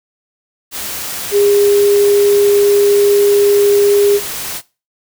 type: tone in noise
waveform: sine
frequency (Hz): 406.7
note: G#4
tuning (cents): -36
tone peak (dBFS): -8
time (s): 1.31-4.2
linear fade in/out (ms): 50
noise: white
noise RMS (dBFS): -23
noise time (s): 0.71-4.62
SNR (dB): +12
effects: noise-tail reverb RT60 0.3 s tail -20 dB re dry